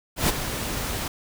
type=noise with ADSR envelope; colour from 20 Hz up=pink; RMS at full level=-19 dBFS; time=0.16-1.08 s; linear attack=130 ms; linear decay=19 ms; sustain=-10 dB; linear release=4 ms; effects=none